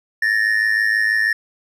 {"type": "ring-modulated tone", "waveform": "triangle", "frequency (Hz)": 1799, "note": "A6", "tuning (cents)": 38, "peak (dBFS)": -10, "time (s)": [0.22, 1.33], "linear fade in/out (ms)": 5, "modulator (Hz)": 53.1, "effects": []}